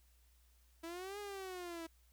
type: exponential two-way sweep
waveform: sawtooth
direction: up then down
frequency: 324.6 to 415.5 to 324.6 Hz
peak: -40 dBFS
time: 0.83-1.87 s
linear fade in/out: 10 ms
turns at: 1.19 s
effects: added 60 Hz sine -66 dBFS peak until 2.12 s + white hiss -74 dBFS RMS until 2.12 s